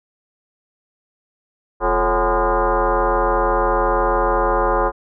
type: tone with frequency modulation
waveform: sine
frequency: 240 Hz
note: B3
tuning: 49 cents flat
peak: -14 dBFS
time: 1.8-4.92 s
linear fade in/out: 50 ms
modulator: 197 Hz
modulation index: 5.3
effects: none